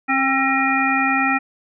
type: harmonic tone with a mistuned harmonic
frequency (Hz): 269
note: C4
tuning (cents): +48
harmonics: 1 / 3 / 5 / 7 / 9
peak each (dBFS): -22 / -22 / -22 / -22 / -22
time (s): 0.08-1.39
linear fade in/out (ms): 20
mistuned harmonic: 3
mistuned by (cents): -26
effects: none